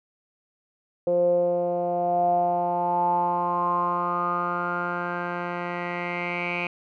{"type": "tone with low-pass filter sweep", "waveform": "10% pulse", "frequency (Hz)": 175.3, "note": "F3", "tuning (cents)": 7, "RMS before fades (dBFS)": -25, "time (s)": [1.07, 6.67], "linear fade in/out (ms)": 2, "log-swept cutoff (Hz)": [500, 2400], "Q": 8.9, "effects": []}